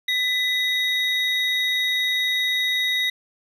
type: tone pair together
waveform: triangle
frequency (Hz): 1999 / 3774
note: B6 / A#7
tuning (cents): +20 / +21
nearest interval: major seventh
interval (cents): 1101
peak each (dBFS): -21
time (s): 0.08-3.1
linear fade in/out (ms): 5
effects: none